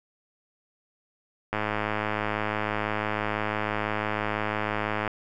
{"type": "click train", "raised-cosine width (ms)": 0.5, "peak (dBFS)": -12, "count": 377, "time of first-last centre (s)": [1.53, 5.077], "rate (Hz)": 106, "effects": []}